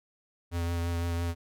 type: tone with vibrato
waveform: square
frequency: 85.3 Hz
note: F2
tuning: 40 cents flat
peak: -29 dBFS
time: 0.51-1.35 s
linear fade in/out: 50 ms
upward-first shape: triangle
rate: 5.9 Hz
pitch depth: 20 cents each way
effects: none